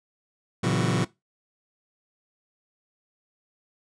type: chord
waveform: sawtooth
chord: F# dominant seventh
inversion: first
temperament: just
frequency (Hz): 115.62 / 138.75 / 166.5 / 185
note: A#2 / C#3 / E3 / F#3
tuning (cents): -14 / +2 / +18 / 0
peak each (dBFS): -23 / -23 / -24 / -23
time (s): 0.63-1.05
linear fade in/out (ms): 10
effects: noise-tail reverb RT60 0.2 s tail -19 dB re dry + resampled to 22050 Hz